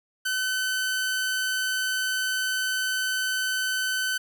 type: tone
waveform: sawtooth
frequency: 1520 Hz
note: F#6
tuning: 46 cents sharp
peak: -21 dBFS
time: 0.25-4.18 s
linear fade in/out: 10 ms
effects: none